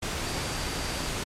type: tone in noise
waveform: sine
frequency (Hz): 4699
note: D8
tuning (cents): 0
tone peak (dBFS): -42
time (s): 0.25-1.09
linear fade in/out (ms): 10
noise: pink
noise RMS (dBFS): -31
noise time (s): 0.02-1.24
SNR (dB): -14
effects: low-pass 9000 Hz 12 dB/octave + MP3 64 kbps